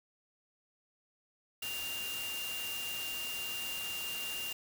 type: tone in noise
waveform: sine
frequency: 2794 Hz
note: F7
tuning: in tune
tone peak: -38 dBFS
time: 1.62-4.53 s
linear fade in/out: 5 ms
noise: white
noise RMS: -42 dBFS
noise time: 1.62-4.53 s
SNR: +1 dB
effects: none